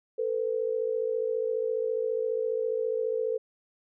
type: tone pair together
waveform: sine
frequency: 447 / 501.7 Hz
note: A4 / B4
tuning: +27 / +27 cents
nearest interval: major second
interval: 200 cents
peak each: -28 / -30 dBFS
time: 0.18-3.38 s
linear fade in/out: 10 ms
effects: none